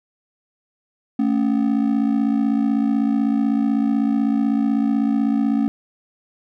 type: ring-modulated tone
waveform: triangle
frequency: 248.9 Hz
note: B3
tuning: 14 cents sharp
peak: -11 dBFS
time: 1.19-5.68 s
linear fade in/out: 0 ms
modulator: 28 Hz
effects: none